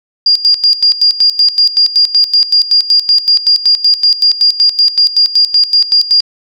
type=tone with tremolo; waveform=sine; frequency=4814 Hz; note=D8; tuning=42 cents sharp; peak=-4 dBFS; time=0.26-6.21 s; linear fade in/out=5 ms; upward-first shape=square; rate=5.3 Hz; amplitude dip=80%; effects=none